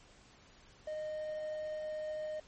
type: tone with quantisation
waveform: triangle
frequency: 616 Hz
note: D#5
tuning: 17 cents flat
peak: -35 dBFS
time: 0.87-2.4 s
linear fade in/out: 5 ms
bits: 10
effects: pink hiss -61 dBFS RMS until 2.47 s + MP3 32 kbps